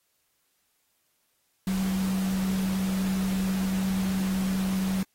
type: tone in noise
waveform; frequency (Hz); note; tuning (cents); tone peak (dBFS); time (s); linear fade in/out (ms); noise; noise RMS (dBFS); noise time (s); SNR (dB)
sine; 190; F#3; +46; -24; 1.67-5.03; 2; pink; -38; 1.67-5.03; +11
effects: white hiss -72 dBFS RMS until 5.14 s + AAC 48 kbps